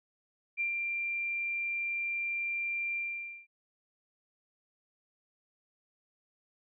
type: tone with ADSR envelope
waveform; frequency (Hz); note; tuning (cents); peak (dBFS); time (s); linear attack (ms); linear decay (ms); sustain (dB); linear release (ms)
sine; 2374; D7; +18; -28; 0.57-3.47; 34; 110; -3; 510
effects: none